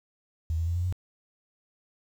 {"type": "tone with pitch steps", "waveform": "sine", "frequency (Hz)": [80.4, 82.9, 85.48, 88.13, 90.87], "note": ["E2", "E2", "F2", "F2", "F#2"], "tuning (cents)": [-43, 10, -37, 16, -31], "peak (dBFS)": -25, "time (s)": [0.5, 0.925], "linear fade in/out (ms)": 0, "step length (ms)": 85, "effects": ["9-bit"]}